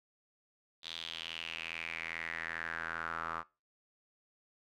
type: tone with band-pass filter sweep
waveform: square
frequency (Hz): 41.21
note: E1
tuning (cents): 0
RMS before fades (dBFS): -41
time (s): 0.82-3.44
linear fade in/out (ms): 50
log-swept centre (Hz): 3700 to 1200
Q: 5.4
effects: noise-tail reverb RT60 0.3 s tail -22 dB re dry